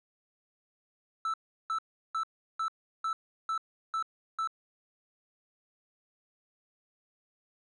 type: tone bursts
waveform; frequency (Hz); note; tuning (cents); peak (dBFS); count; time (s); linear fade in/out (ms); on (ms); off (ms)
triangle; 1319; E6; +1; -27; 8; 1.25-4.474; 2; 88; 360
effects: resampled to 22050 Hz